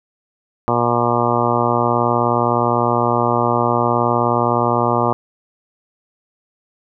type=harmonic tone; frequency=119.5 Hz; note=A#2; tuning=43 cents sharp; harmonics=1 / 2 / 3 / 4 / 5 / 6 / 7 / 8 / 9 / 10; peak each=-23 / -23 / -23 / -23 / -23 / -23 / -23 / -23 / -23 / -23 dBFS; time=0.68-5.13 s; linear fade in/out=0 ms; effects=none